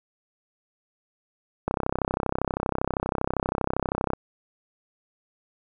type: click train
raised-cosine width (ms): 1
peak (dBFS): -10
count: 81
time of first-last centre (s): 1.68-4.134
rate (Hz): 32.6
effects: none